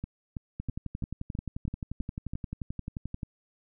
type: two click trains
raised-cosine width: 5 ms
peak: -22 / -22 dBFS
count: 8 / 31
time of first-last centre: 0.04-2.335 / 0.6-3.232 s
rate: 3.05 / 11.4 Hz
effects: none